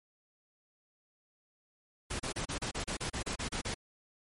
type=noise bursts; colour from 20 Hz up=pink; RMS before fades=-36 dBFS; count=13; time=2.1-3.745 s; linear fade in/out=10 ms; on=97 ms; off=32 ms; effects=MP3 48 kbps